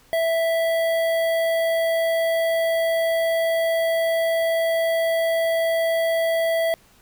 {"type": "tone with notch filter", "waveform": "square", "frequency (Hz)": 659.3, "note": "E5", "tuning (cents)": 0, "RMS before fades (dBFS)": -21, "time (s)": [0.13, 6.74], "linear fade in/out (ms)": 0, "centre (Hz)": 6500, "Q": 0.68, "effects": ["pink hiss -55 dBFS RMS until 7.01 s"]}